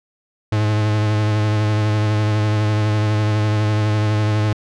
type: tone with vibrato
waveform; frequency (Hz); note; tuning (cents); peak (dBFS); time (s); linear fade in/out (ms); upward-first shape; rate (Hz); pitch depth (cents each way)
45% pulse; 106.4; G#2; +42; -15; 0.52-4.53; 5; sine; 12; 27
effects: low-pass 5000 Hz 12 dB/octave